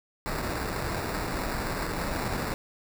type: noise with sample-and-hold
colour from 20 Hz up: pink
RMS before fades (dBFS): -31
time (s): 0.26-2.54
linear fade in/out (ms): 0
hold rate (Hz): 3150
effects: none